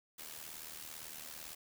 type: noise with amplitude modulation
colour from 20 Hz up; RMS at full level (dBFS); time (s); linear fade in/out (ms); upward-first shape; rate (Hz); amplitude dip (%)
white; -45; 0.18-1.55; 10; sine; 77.9; 70
effects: none